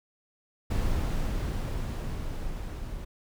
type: noise with level ramp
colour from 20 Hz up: brown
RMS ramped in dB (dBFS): -26 to -37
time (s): 0.7-3.05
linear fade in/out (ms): 10
effects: none